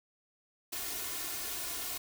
white noise with comb filter, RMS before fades -38 dBFS, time 0.72-1.98 s, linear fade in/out 10 ms, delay 2.8 ms, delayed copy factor +0.75, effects none

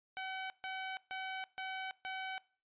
15% pulse tone bursts, 759 Hz, F#5, 44 cents sharp, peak -33 dBFS, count 5, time 0.17-2.38 s, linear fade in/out 0 ms, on 330 ms, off 140 ms, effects noise-tail reverb RT60 0.4 s tail -21 dB re dry + resampled to 8000 Hz

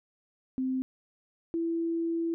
sine tone pair in turn, 260 / 332.8 Hz, C4 / E4, -11 / +17 cents, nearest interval major third, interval 428 cents, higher second, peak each -27 dBFS, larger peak neither, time 0.58-0.82 / 1.54-2.34 s, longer second, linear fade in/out 0 ms, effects none

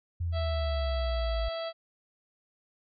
sine exponential sweep, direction down, 87.31 to 53 Hz, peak -28 dBFS, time 0.2-1.49 s, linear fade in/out 10 ms
harmonic tone, 659.3 Hz, E5, in tune, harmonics 1 / 2 / 3 / 4 / 5 / 6 / 7, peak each -33 / -42 / -47 / -51 / -44 / -49 / -47 dBFS, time 0.32-1.73 s, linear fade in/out 50 ms
effects none

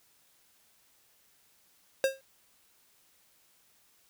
square tone with exponential decay, 536 Hz, C5, 42 cents sharp, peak -21 dBFS, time 2.04-2.21 s, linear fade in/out 1 ms, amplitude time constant 35 ms, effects white hiss -66 dBFS RMS until 4.09 s

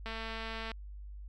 click train, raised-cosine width 0.3 ms, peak -25 dBFS, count 148, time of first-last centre 0.06-0.716 s, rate 224 Hz, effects added 50 Hz sine -43 dBFS peak until 1.28 s

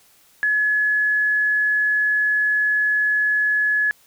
sine tone, 1700 Hz, G#6, 40 cents sharp, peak -16 dBFS, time 0.43-3.91 s, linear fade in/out 0 ms, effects white hiss -55 dBFS RMS until 4.06 s

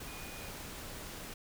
sine tone in noise, 2460 Hz, D#7, 20 cents flat, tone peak -52 dBFS, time 0.07-0.49 s, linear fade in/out 5 ms, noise pink, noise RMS -45 dBFS, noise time 0-1.34 s, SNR -10 dB, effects none

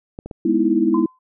clicks, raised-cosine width 2 ms, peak -18 dBFS, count 3, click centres 0.189 / 0.26 / 0.312 s
sine chord, E major seventh, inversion first, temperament equal, 207.7 / 246.9 / 311.1 / 329.6 Hz, G#3 / B3 / D#4 / E4, 0 / 0 / 0 / 0 cents, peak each -22 / -21 / -21 / -17 dBFS, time 0.45-1.06 s, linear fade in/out 5 ms
sine tone with exponential decay, 1025 Hz, C6, 36 cents flat, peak -21 dBFS, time 0.94-1.19 s, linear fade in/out 5 ms, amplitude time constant 53 ms
effects none

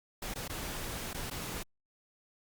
pink noise with dropouts, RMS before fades -39 dBFS, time 0.22-1.63 s, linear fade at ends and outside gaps 5 ms, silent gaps 0.34-0.357 / 0.479-0.496 / 1.133-1.144 / 1.301-1.31 s, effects Opus 48 kbps

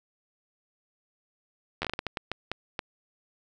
slowing click train, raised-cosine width 0.3 ms, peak -14 dBFS, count 12, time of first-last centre 1.82-2.792 s, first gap 11 ms, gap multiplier 1.38, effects none

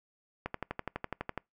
click train, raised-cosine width 0.5 ms, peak -19 dBFS, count 12, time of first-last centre 0.46-1.377 s, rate 12 Hz, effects noise-tail reverb RT60 0.2 s tail -26 dB re dry

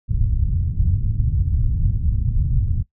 white low-pass noise, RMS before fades -19 dBFS, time 0.08-2.83 s, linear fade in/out 20 ms, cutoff 110 Hz, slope 24 dB/octave, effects noise-tail reverb RT60 0.1 s tail -17 dB re dry

